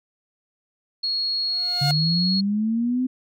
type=tone; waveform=sine; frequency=4314 Hz; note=C#8; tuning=48 cents flat; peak=-21 dBFS; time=1.03-2.41 s; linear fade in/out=10 ms
type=tone with exponential growth; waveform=sawtooth; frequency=713 Hz; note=F5; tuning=36 cents sharp; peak=-18 dBFS; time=1.4-1.91 s; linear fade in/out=1 ms; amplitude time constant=110 ms
type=linear sweep; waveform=sine; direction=up; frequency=138.59 to 259.1 Hz; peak=-19 dBFS; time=1.81-3.07 s; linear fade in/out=10 ms
effects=MP3 64 kbps